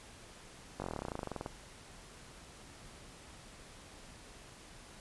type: slowing click train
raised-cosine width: 1 ms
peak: -24 dBFS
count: 21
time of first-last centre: 0.8-1.461 s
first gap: 20 ms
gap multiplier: 1.05
effects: pink hiss -54 dBFS RMS until 5 s + resampled to 24000 Hz